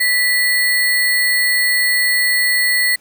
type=tone with sample-and-hold; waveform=sine; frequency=1968 Hz; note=B6; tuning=7 cents flat; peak=-12 dBFS; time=0-2.96 s; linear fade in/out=10 ms; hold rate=6300 Hz; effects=pink hiss -52 dBFS RMS until 3 s + high-pass 60 Hz 12 dB/octave